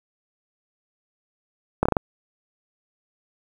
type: slowing click train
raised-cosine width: 1 ms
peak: -4 dBFS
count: 5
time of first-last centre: 1.83-1.968 s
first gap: 25 ms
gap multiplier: 1.22
effects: 7-bit